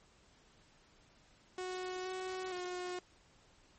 sawtooth tone with pitch steps, 368 / 372.4 / 360.7 Hz, F#4 / F#4 / F#4, -9 / +11 / -44 cents, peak -35 dBFS, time 1.58-2.99 s, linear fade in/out 2 ms, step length 470 ms, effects pink hiss -66 dBFS RMS until 3.78 s + MP3 32 kbps

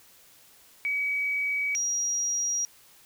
sine tone pair in turn, 2272 / 5725 Hz, C#7 / F8, +42 / +42 cents, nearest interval octave + major third, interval 1600 cents, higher second, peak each -25 dBFS, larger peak neither, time 0.85-1.75 / 1.75-2.65 s, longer neither, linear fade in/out 0 ms, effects white hiss -56 dBFS RMS until 3.05 s

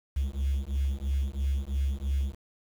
triangle beating tone pair, 66.9 / 69.9 Hz, C2 / C#2, +39 / +15 cents, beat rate 3 Hz, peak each -26 dBFS, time 0.16-2.35 s, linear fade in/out 10 ms, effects tanh soft clip ceiling -21 dBFS + 8-bit

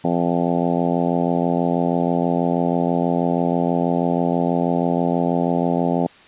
harmonic tone, 86.2 Hz, F2, 22 cents flat, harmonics 2 / 3 / 4 / 5 / 6 / 7 / 8 / 9 / 10, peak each -22 / -22 / -27 / -27 / -28 / -27 / -27 / -28 / -32 dBFS, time 0.04-6.07 s, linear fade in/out 5 ms, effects white hiss -47 dBFS RMS until 6.27 s + resampled to 8000 Hz

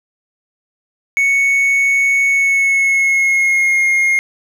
triangle tone with pitch glide, 2217 to 2138 Hz, C#7 to C7, 0 to +37 cents, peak -9 dBFS, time 1.17-4.19 s, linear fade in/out 0 ms, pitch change -63 cents, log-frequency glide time 2.27-3.82 s, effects none

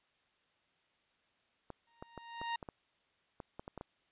clicks, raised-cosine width 1 ms, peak -30 dBFS, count 11, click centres 1.703 / 2.025 / 2.177 / 2.415 / 2.628 / 2.688 / 3.402 / 3.595 / 3.679 / 3.777 / 3.811 s
sawtooth tone with exponential growth, 932 Hz, A#5, 1 cent flat, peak -29 dBFS, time 1.87-2.56 s, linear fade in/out 5 ms, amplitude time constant 150 ms
effects white hiss -74 dBFS RMS until 4.11 s + resampled to 8000 Hz

